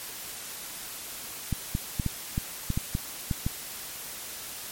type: clicks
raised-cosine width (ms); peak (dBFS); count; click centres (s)
5; -14; 10; 1.527 / 1.751 / 1.998 / 2.063 / 2.379 / 2.703 / 2.775 / 2.951 / 3.312 / 3.465
effects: white hiss -39 dBFS RMS until 4.71 s + MP3 64 kbps